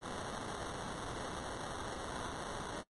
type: noise with sample-and-hold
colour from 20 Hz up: violet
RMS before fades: -42 dBFS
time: 0.01-2.84 s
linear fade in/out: 50 ms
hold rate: 2450 Hz
effects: noise-tail reverb RT60 0.1 s tail -19 dB re dry + MP3 48 kbps